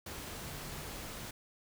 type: tone in noise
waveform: sine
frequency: 146.83 Hz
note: D3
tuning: in tune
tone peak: -49 dBFS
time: 0.44-0.84 s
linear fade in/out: 5 ms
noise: pink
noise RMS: -44 dBFS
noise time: 0.06-1.31 s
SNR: -8 dB
effects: none